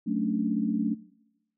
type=chord; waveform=sine; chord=D major seventh; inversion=first; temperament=equal with one note detuned; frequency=185 / 220 / 277.2 / 294.5 Hz; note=F#3 / A3 / C#4 / D4; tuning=0 / 0 / 0 / +5 cents; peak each=-32 / -28 / -32 / -32 dBFS; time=0.06-0.95 s; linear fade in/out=20 ms; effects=noise-tail reverb RT60 0.9 s tail -21 dB re dry